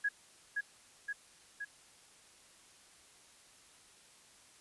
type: tone with echo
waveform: sine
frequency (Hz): 1661.2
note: G#6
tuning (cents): 0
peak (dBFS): -29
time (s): 0.04-0.09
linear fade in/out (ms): 10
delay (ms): 520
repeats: 3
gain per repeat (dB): -3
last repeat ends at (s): 1.65
effects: white hiss -61 dBFS RMS until 4.6 s + resampled to 24000 Hz